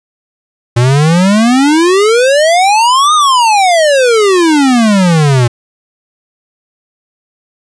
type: exponential two-way sweep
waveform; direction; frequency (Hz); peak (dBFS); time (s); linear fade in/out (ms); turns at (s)
square; up then down; 116.54 to 1258 to 116.54; -6; 0.76-5.48; 10; 3.14
effects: resampled to 22050 Hz + 8-bit